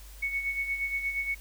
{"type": "tone with tremolo", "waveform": "sine", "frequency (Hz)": 2217, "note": "C#7", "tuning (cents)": 0, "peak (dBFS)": -26, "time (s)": [0.22, 1.35], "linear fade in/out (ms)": 10, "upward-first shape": "sine", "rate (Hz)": 8.5, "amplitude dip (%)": 60, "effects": ["added 50 Hz sine -45 dBFS peak until 1.4 s", "white hiss -53 dBFS RMS until 1.4 s"]}